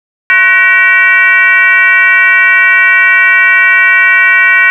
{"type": "tone with frequency modulation", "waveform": "sine", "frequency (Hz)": 1900, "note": "A#6", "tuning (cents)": 33, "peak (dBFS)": -3, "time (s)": [0.3, 4.7], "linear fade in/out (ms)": 0, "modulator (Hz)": 407, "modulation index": 1.3, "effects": ["7-bit"]}